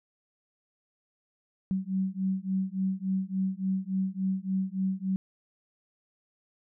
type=beating tone pair; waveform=sine; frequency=188.4 / 191.9 Hz; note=F#3 / G3; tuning=+32 / -37 cents; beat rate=3.5 Hz; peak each=-30 dBFS; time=1.71-5.16 s; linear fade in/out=0 ms; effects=none